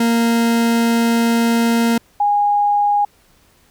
40% pulse / sine tone pair in turn, 231.9 / 821.2 Hz, A#3 / G#5, -9 / -20 cents, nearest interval octave + minor seventh, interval 2189 cents, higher second, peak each -12 dBFS, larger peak neither, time 0-1.98 / 2.2-3.05 s, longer first, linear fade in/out 5 ms, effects pink hiss -54 dBFS RMS until 3.7 s

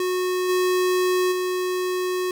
square tone with level steps, 365.7 Hz, F#4, 20 cents flat, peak -22 / -19 / -23 dBFS, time 0-2.31 s, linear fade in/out 2 ms, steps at 0.48 / 1.31 s, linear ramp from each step 20 ms, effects none

